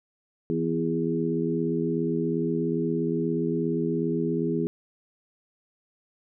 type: harmonic tone with a mistuned harmonic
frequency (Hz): 82.41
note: E2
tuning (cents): 0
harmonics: 2 / 3 / 4 / 5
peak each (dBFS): -29 / -29 / -29 / -29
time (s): 0.5-4.67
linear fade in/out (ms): 0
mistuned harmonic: 4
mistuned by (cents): +28
effects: none